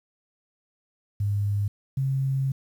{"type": "tone pair in turn", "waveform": "sine", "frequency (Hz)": [101.8, 134.68], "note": ["G#2", "C#3"], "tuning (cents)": [-34, -50], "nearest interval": "perfect fourth", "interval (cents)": 484, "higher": "second", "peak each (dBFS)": -22, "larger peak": "neither", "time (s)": [[1.2, 1.68], [1.97, 2.52]], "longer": "second", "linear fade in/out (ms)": 5, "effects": ["9-bit"]}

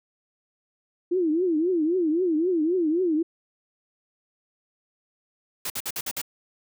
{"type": "tone with vibrato", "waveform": "sine", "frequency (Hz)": 336.9, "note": "E4", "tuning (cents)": 38, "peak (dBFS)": -20, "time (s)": [1.11, 3.23], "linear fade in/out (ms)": 10, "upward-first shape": "triangle", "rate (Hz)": 3.8, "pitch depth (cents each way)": 220}
{"type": "noise bursts", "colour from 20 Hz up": "white", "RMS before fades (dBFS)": -30, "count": 6, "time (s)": [5.65, 6.216], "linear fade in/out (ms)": 5, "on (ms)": 51, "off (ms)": 52}
{"effects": []}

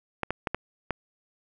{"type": "clicks", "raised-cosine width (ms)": 0.5, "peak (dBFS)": -12, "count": 5, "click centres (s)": [0.233, 0.306, 0.472, 0.546, 0.907], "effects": []}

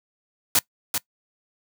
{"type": "noise with echo", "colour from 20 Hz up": "white", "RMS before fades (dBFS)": -18, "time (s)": [0.55, 0.59], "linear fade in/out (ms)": 2, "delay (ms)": 390, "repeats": 1, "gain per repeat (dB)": -6, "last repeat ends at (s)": 0.98, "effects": ["noise-tail reverb RT60 0.1 s tail -22 dB re dry"]}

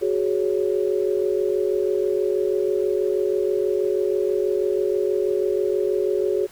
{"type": "chord", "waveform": "sine", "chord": "F# suspended second", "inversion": "none", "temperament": "just", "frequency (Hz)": [370, 416.2, 555], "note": ["F#4", "G#4", "C#5"], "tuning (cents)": [0, 4, 2], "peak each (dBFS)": [-22, -22, -28], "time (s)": [0.01, 6.47], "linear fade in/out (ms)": 20, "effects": ["pink hiss -48 dBFS RMS until 6.51 s"]}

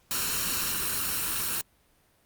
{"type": "noise with comb filter", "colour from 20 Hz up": "white", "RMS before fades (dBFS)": -29, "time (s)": [0.11, 1.61], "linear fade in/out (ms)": 0, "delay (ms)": 0.72, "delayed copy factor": 0.55, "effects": ["pink hiss -65 dBFS RMS until 2.25 s", "Opus 48 kbps"]}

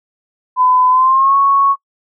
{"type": "tone with pitch glide", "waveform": "sine", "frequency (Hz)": [1009, 1106.7], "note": ["B5", "C#6"], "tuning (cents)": [37, -3], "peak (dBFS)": -8, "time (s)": [0.56, 1.76], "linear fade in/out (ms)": 50, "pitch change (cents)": 160, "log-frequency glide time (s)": [0.9, 1.36], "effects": ["noise-tail reverb RT60 0.1 s tail -25 dB re dry"]}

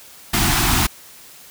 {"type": "band-stop noise", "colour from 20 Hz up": "pink", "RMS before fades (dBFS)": -17, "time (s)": [0.33, 0.87], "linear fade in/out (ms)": 10, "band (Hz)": [380, 680], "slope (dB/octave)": 96, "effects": ["white hiss -43 dBFS RMS until 1.5 s"]}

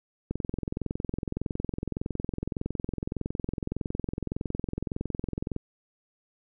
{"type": "click train", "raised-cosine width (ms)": 3, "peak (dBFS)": -17, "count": 115, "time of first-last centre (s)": [0.31, 5.563], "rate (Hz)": 21.7, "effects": []}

